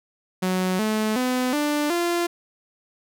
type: tone with pitch steps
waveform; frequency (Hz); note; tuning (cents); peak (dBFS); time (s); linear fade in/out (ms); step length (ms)
sawtooth; 185 / 216.2 / 252.7 / 295.4 / 345.2; F#3 / A3 / B3 / D4 / F4; 0 / -30 / +40 / +10 / -20; -17; 0.42-2.27; 10; 370
effects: none

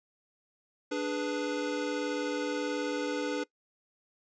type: chord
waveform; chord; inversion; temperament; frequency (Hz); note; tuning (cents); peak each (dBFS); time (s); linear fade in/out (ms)
square; G# diminished; second; equal; 293.7 / 415.3 / 493.9; D4 / G#4 / B4; 0 / 0 / 0; -34 / -38 / -35; 0.91-3.44; 10
effects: noise-tail reverb RT60 0.1 s tail -21 dB re dry + resampled to 16000 Hz

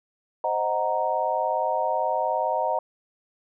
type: chord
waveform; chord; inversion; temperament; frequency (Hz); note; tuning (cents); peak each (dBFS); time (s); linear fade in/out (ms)
sine; C half-diminished seventh; none; equal; 523.3 / 622.3 / 740 / 932.3; C5 / Eb5 / Gb5 / Bb5; 0 / 0 / 0 / 0; -30 / -27 / -28 / -26; 0.44-2.79; 2
effects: none

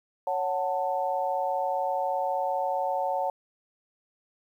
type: chord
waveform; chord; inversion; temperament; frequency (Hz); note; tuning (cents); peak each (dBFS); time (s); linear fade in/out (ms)
sine; F# minor; second; just; 555 / 740 / 888; C#5 / F#5 / A5; +2 / 0 / +16; -30 / -29 / -30; 0.27-3.3; 2
effects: 10-bit

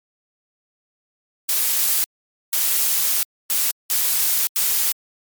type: noise bursts at uneven times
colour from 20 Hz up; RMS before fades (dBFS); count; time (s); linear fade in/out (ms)
blue; -19; 5; 1.49-2.04 / 2.53-3.23 / 3.5-3.71 / 3.9-4.47 / 4.56-4.92; 0
effects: MP3 96 kbps

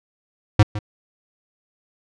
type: tone with echo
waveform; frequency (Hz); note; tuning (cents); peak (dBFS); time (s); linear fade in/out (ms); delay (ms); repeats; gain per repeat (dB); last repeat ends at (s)
square; 105; G#2; +19; -9; 0.59-0.63; 5; 160; 1; -15; 0.79
effects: low-pass 5000 Hz 12 dB/octave

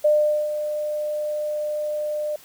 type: tone with ADSR envelope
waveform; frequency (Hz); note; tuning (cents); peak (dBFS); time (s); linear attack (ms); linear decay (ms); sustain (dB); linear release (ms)
sine; 601; D5; +40; -13; 0.04-2.36; 11; 430; -10; 4
effects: white hiss -49 dBFS RMS until 2.44 s

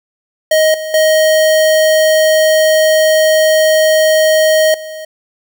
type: tone with level steps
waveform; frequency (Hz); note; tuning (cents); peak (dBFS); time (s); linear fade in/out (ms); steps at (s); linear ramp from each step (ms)
square; 627; D#5; +13; -8 / -20 / -8 / -25; 0.51-5.05; 5; 0.74 / 0.94 / 4.74; 2
effects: none

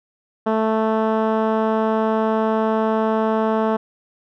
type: tone with low-pass filter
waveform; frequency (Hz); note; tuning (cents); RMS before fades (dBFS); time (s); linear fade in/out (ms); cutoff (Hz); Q
10% pulse; 220; A3; 0; -19; 0.46-3.77; 10; 1100; 0.63
effects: none

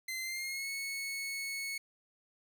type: tone with pitch glide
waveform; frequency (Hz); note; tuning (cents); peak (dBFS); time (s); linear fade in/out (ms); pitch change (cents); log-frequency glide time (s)
sawtooth; 2067 to 2203; C7 to C#7; -22 to -11; -33; 0.08-1.78; 5; +111; 0.22-0.69
effects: 11-bit

